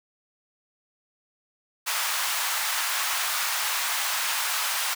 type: high-pass noise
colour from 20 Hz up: pink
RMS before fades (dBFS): -27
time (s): 1.86-4.95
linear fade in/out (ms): 20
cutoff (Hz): 910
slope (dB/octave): 24
effects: none